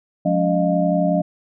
sine tone cluster, 178.5 / 209.6 / 282.9 / 614 / 699 Hz, F3 / G#3 / C#4 / D#5 / F5, +38 / +16 / +35 / -23 / +1 cents, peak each -19 / -28 / -23 / -20 / -25 dBFS, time 0.25-1.22 s, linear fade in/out 10 ms, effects none

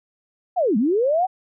sine linear two-way sweep, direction down then up, 772 to 196 to 772 Hz, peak -16 dBFS, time 0.56-1.27 s, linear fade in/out 20 ms, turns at 0.77 s, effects none

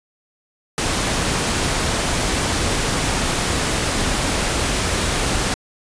pink noise, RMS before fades -20 dBFS, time 0.78-5.54 s, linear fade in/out 0 ms, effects resampled to 22050 Hz

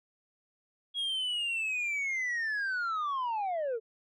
sine linear sweep, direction down, 3322 to 428.6 Hz, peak -27 dBFS, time 0.94-3.8 s, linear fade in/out 50 ms, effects tanh soft clip ceiling -29 dBFS

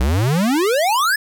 square exponential sweep, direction up, 58.5 to 1760 Hz, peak -15 dBFS, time 0-1.16 s, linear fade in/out 5 ms, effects none

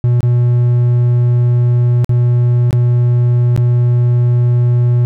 triangle tone with dropouts, 121.3 Hz, B2, 31 cents flat, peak -6 dBFS, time 0.04-5.05 s, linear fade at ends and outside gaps 0 ms, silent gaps 0.206-0.23 / 2.045-2.093 / 2.708-2.729 / 3.563-3.576 s, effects none

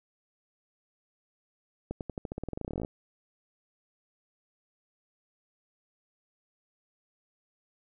accelerating click train, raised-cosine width 2 ms, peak -21 dBFS, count 22, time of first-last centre 1.91-2.849 s, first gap 98 ms, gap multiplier 0.91, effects none

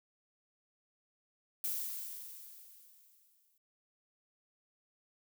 violet noise with exponential decay, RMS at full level -35 dBFS, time 1.64-3.58 s, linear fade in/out 2 ms, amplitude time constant 420 ms, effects none

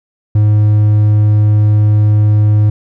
triangle tone, 105.5 Hz, G#2, 28 cents sharp, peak -4 dBFS, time 0.35-2.7 s, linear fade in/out 5 ms, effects none

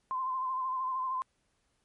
sine tone with vibrato, 1036 Hz, C6, 17 cents flat, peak -30 dBFS, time 0.11-1.22 s, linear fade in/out 0 ms, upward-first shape sine, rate 13 Hz, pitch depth 41 cents each way, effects pink hiss -75 dBFS RMS until 1.84 s + MP3 48 kbps

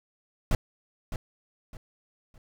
brown noise with echo, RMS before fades -22 dBFS, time 0.51-0.55 s, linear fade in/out 2 ms, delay 610 ms, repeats 3, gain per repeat -10 dB, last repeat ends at 2.38 s, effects none

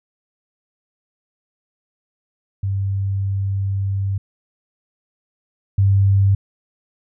sine tone pair in turn, 98 / 98.35 Hz, G2 / G2, 0 / +6 cents, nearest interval unison, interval 6 cents, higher second, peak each -18 / -11 dBFS, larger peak second, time 2.63-4.18 / 5.78-6.35 s, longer first, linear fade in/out 5 ms, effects none

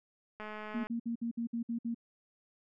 click train, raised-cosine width 0.5 ms, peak -29 dBFS, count 101, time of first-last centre 0.4-0.869 s, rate 213 Hz
sine tone bursts, 233.1 Hz, A#3, in tune, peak -32 dBFS, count 8, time 0.74-1.946 s, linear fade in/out 10 ms, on 100 ms, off 58 ms
effects none

